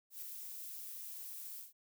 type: noise with ADSR envelope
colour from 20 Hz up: violet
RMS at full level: -44 dBFS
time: 0.1-1.73 s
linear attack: 120 ms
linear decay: 4 ms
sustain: -3 dB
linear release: 150 ms
effects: none